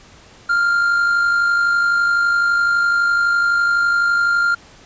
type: tone with amplitude modulation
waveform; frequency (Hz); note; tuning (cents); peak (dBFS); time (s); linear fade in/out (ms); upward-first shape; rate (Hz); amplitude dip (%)
triangle; 1396.9; F6; 0; -10; 0.49-4.55; 10; sine; 51.9; 35
effects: pink hiss -45 dBFS RMS until 4.85 s + resampled to 16000 Hz